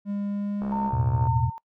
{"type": "tone with pitch glide", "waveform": "triangle", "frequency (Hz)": [202.3, 205.1], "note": ["G#3", "G#3"], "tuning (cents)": [-45, -21], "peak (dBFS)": -24, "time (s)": [0.05, 0.92], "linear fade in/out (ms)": 50, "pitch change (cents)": 24, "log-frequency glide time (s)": [0.27, 0.78]}
{"type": "click train", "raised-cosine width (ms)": 1, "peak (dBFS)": -23, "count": 44, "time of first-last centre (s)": [0.62, 1.271], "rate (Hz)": 66.1}
{"type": "tone with tremolo", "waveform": "sine", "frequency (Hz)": 908, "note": "A#5", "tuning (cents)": -46, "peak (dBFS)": -25, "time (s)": [0.72, 1.58], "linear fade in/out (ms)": 0, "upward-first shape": "sine", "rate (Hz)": 2.1, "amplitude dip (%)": 70}
{"type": "chord", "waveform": "sine", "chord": "E suspended fourth", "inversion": "none", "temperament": "just", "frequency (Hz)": [82.41, 109.88, 123.61], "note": ["E2", "A2", "B2"], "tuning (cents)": [0, -2, 2], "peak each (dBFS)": [-28, -26, -23], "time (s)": [0.93, 1.5], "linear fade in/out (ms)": 5}
{"effects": ["noise-tail reverb RT60 0.1 s tail -24 dB re dry"]}